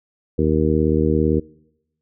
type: harmonic tone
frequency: 77.78 Hz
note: D#2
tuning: in tune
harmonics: 1 / 2 / 3 / 4 / 5 / 6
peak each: -22 / -22 / -22 / -22 / -22 / -22 dBFS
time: 0.38-1.4 s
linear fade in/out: 10 ms
effects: noise-tail reverb RT60 0.9 s tail -24 dB re dry